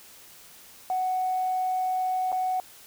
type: tone with dropouts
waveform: sine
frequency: 743 Hz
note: F#5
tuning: 7 cents sharp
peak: -23 dBFS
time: 0.9-2.6 s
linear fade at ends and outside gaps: 1 ms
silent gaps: 2.319-2.326 s
effects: tanh soft clip ceiling -19 dBFS + white hiss -50 dBFS RMS until 2.86 s